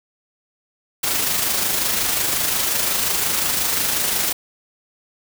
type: noise with amplitude modulation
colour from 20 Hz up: white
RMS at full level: -19 dBFS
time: 1.03-4.33 s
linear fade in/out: 10 ms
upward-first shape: sine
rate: 25.6 Hz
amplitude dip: 35%
effects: none